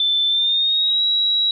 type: tone with pitch glide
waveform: sine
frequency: 3532 to 3874 Hz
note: A7 to B7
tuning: +6 to -34 cents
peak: -15 dBFS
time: 0-1.51 s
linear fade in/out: 2 ms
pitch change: +160 cents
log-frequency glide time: 0.28-1.02 s
effects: none